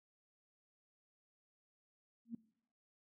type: tone with exponential growth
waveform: sine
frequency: 231.7 Hz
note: A#3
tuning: 10 cents flat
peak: -37 dBFS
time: 2.25-2.35 s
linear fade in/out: 5 ms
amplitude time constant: 20 ms
effects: noise-tail reverb RT60 0.7 s tail -22 dB re dry